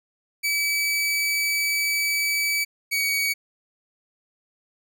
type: tone pair in turn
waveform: sawtooth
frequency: 2294 / 2256 Hz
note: D7 / C#7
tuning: -41 / +30 cents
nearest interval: unison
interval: 29 cents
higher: first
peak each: -18 dBFS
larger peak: neither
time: 0.43-2.65 / 2.91-3.34 s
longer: first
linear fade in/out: 20 ms
effects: none